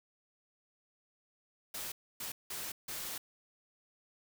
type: noise bursts at uneven times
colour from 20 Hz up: white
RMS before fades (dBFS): -41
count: 4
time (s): 1.74-1.92 / 2.2-2.32 / 2.5-2.72 / 2.88-3.18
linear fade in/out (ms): 5
effects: none